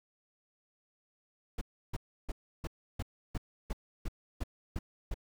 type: noise bursts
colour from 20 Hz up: brown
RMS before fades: -34 dBFS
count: 11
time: 1.58-5.143 s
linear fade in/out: 5 ms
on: 33 ms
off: 320 ms
effects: none